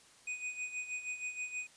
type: tone with tremolo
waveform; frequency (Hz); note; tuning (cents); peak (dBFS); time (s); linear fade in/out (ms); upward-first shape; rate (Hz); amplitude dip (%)
square; 2489; D#7; 0; -36; 0.27-1.67; 5; sine; 6.3; 70
effects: white hiss -61 dBFS RMS until 1.76 s + resampled to 22050 Hz